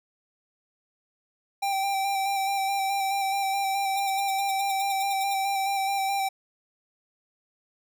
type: tone with vibrato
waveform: square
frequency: 784 Hz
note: G5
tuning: in tune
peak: -25 dBFS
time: 1.62-6.29 s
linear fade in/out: 10 ms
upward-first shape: square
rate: 4.7 Hz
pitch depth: 20 cents each way
type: tone bursts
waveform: 5% pulse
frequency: 3700 Hz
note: A#7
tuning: 14 cents flat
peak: -26 dBFS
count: 14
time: 3.97-5.338 s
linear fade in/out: 5 ms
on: 29 ms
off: 74 ms
effects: none